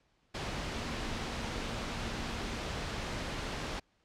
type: tone in noise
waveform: sine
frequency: 230 Hz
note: A#3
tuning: 23 cents flat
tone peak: -45 dBFS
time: 0.72-2.58 s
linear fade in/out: 10 ms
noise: pink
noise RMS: -37 dBFS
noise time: 0.34-3.8 s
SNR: -11 dB
effects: pink hiss -72 dBFS RMS until 4.04 s + low-pass 5000 Hz 12 dB/octave